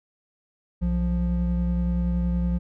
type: tone pair together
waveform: triangle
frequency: 62.01 / 175.4 Hz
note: B1 / F3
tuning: +8 / +8 cents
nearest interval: octave + tritone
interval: 1800 cents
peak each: -22 dBFS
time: 0.81-2.59 s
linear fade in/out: 20 ms
effects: none